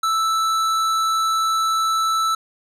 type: tone with hard clipping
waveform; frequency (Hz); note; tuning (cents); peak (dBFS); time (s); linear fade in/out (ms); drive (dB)
sine; 1318.5; E6; 0; -19; 0.03-2.35; 5; 13
effects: none